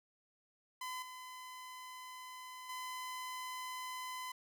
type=tone with level steps; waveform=sawtooth; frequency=1016 Hz; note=B5; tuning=49 cents sharp; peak=-37 / -44 / -38 dBFS; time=0.81-4.32 s; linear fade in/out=5 ms; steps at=1.02 / 2.69 s; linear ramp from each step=5 ms; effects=none